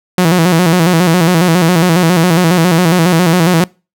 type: tone with vibrato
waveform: sawtooth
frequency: 172.2 Hz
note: F3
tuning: 24 cents flat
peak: -3 dBFS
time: 0.18-3.64 s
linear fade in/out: 2 ms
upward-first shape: square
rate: 7.3 Hz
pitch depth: 92 cents each way
effects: noise-tail reverb RT60 0.3 s tail -25 dB re dry